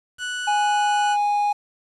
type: tone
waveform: 30% pulse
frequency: 1479 Hz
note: F#6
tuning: 1 cent flat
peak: -23 dBFS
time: 0.18-1.17 s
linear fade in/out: 50 ms
type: tone with pitch glide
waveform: triangle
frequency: 830 to 824.7 Hz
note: G#5 to G#5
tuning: -1 to -12 cents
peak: -16 dBFS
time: 0.47-1.53 s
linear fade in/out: 10 ms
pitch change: -11 cents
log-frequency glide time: 0.68-1.28 s
effects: resampled to 24000 Hz + 8-bit